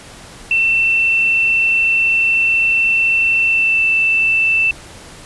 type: tone with pitch glide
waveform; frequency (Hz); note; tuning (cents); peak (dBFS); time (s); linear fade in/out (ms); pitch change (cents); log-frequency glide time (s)
sine; 2686 to 2661; E7 to E7; +32 to +16; -11; 0.51-4.71; 2; -16; 3.43-3.82
effects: pink hiss -37 dBFS RMS until 5.25 s + resampled to 24000 Hz